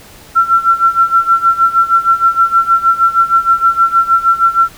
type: tone with tremolo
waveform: sine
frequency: 1354 Hz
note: E6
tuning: 46 cents sharp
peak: -4 dBFS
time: 0.35-4.69 s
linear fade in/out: 20 ms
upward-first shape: sine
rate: 6.4 Hz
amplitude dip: 85%
effects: pink hiss -38 dBFS RMS until 4.77 s